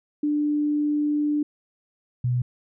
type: tone pair in turn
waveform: sine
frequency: 296.2 / 123.61 Hz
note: D4 / B2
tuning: +15 / +2 cents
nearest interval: octave + minor third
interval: 1513 cents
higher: first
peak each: -20 dBFS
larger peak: neither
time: 0.23-1.43 / 2.24-2.42 s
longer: first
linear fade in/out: 5 ms
effects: none